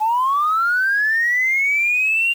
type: linear sweep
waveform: sine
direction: up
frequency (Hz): 843 to 2796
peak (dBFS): -14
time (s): 0-2.34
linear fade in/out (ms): 20
effects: tanh soft clip ceiling -10 dBFS + 7-bit